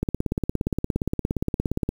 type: click train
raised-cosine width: 3 ms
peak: -10 dBFS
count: 33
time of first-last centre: 0.03-1.89 s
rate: 17.2 Hz
effects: 7-bit